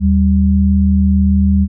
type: tone pair together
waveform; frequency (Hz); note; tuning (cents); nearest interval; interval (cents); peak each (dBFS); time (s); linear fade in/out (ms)
sine; 77.7 / 195.8; D#2 / G3; -2 / -2; octave + major third; 1600; -11; 0-1.68; 50
effects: none